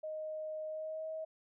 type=tone with pitch glide; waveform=sine; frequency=622.3 to 635 Hz; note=D#5 to D#5; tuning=0 to +35 cents; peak=-38 dBFS; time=0.03-1.25 s; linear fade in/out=10 ms; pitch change=+35 cents; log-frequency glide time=0.67-1.07 s; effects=none